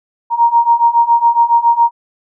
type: beating tone pair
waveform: sine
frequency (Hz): 932.3 / 939.5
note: A#5 / A#5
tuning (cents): 0 / +13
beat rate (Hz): 7.2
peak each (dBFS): -12 / -10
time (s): 0.3-1.91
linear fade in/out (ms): 50
effects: none